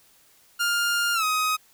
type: tone with pitch glide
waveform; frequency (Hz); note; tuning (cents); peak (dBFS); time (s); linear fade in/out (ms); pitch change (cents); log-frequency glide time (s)
sawtooth; 1406 to 1259.9; F6 to D#6; +11 to +21; -18; 0.59-1.57; 20; -190; 1.14-1.24
effects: white hiss -58 dBFS RMS until 1.73 s